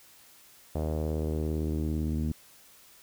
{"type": "tone with low-pass filter sweep", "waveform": "sawtooth", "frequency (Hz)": 77.78, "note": "D#2", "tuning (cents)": 0, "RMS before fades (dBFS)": -30, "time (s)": [0.75, 2.32], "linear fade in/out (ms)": 5, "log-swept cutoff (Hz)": [630, 240], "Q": 2.4, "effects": ["white hiss -56 dBFS RMS until 3.02 s"]}